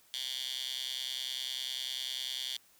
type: tone with high-pass filter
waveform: 10% pulse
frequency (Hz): 130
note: C3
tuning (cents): -11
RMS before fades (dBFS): -38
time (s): 0.14-2.57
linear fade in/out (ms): 0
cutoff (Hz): 3500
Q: 4.8
effects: white hiss -64 dBFS RMS until 2.79 s